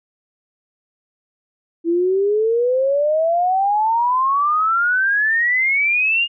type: exponential sweep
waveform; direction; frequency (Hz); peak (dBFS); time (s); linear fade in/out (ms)
sine; up; 329.6 to 2858; -14; 1.84-6.28; 50
effects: none

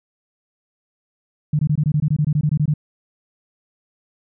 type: tone bursts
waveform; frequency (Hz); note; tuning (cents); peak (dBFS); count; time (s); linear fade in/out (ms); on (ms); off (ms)
sine; 150; D3; +37; -14; 15; 1.53-2.739; 5; 61; 21
effects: none

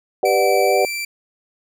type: chord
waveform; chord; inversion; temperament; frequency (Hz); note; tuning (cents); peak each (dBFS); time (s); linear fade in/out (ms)
sine; G major seventh; none; equal with one note detuned; 392 / 493.9 / 592.8 / 740; G4 / B4 / D5 / F#5; 0 / 0 / +16 / 0; -19; 0.23-0.85; 2
type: tone with pitch glide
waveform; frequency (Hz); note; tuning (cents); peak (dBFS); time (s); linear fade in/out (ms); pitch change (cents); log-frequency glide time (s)
sawtooth; 2320 to 2344; D7 to D7; -22 to -4; -20; 0.25-1.05; 5; +18; 0.65-0.8
effects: none

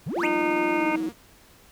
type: exponential sweep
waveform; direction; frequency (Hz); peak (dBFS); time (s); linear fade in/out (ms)
triangle; up; 116.6 to 3190; -25; 0.06-0.27; 10
type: tone with vibrato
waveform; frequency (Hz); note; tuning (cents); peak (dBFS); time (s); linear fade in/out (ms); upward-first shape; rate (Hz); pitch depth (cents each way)
sawtooth; 208; G#3; +3; -33; 0.15-1.14; 50; square; 17; 220
type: tone with pitch glide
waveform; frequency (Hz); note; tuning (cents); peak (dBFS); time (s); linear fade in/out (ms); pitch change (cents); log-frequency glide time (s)
sine; 344.5 to 319.6; F4 to D#4; -24 to +47; -25; 0.16-1.09; 5; -129; 0.73-0.9
type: harmonic tone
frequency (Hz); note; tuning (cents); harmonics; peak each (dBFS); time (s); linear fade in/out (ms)
306.7; D#4; -25; 1 / 2 / 3 / 4 / 5 / 7 / 8 / 9; -28 / -31 / -28 / -35 / -36 / -31 / -35 / -39; 0.23-0.96; 5
effects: pink hiss -54 dBFS RMS until 1.71 s

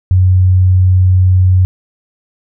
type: tone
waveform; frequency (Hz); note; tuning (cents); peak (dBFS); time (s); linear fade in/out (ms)
sine; 92.3; F#2; -4; -5; 0.11-1.65; 0
effects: none

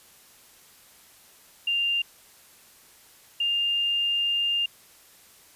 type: tone pair in turn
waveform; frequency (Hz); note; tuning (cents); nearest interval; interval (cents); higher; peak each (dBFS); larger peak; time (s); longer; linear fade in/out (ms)
sine; 2794 / 2806; F7 / F7; 0 / +8; unison; 8; second; -22; neither; 1.67-2.02 / 3.4-4.66; second; 5
effects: white hiss -54 dBFS RMS until 5.55 s + resampled to 32000 Hz

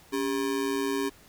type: ring-modulated tone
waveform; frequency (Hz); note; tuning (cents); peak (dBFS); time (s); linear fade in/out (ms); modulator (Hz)
square; 339.7; F4; -48; -24; 0.12-1.1; 20; 59.4
effects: pink hiss -55 dBFS RMS until 1.28 s

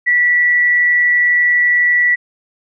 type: tone with amplitude modulation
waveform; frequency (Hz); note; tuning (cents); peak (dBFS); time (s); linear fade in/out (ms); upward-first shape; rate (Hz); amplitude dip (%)
sine; 1952; B6; -21; -8; 0.06-2.16; 20; sine; 162; 30
effects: none

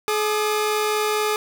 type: tone pair together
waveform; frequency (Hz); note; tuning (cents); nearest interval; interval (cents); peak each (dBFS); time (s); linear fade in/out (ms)
sawtooth; 425.2 / 1211.4; G#4 / D#6; +41 / -47; octave + tritone; 1812; -17 / -22; 0.08-1.36; 0
effects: none

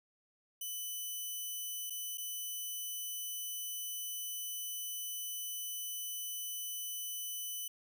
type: tone with dropouts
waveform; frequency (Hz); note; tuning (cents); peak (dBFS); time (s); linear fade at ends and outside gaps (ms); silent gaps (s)
5% pulse; 3000; F#7; +23; -30; 0.61-7.68; 5; 1.899-1.904 / 2.174-2.18
effects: none

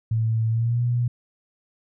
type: tone with pitch glide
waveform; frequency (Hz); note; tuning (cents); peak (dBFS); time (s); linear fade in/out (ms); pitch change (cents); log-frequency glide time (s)
sine; 112.2 to 120.95; A2 to B2; +34 to -36; -19; 0.11-1.08; 5; +130; 0.49-0.82
effects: none

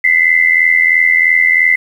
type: tone pair together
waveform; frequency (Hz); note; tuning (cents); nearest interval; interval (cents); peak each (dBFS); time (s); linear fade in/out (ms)
sine; 2000 / 2083; B6 / C7; +21 / -8; minor second; 71; -10; 0.04-1.76; 5
effects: 7-bit

